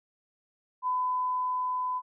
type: tone with level ramp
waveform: sine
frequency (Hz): 1006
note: B5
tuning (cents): +32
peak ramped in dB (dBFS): -25 to -28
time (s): 0.82-2.02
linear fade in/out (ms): 50
effects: none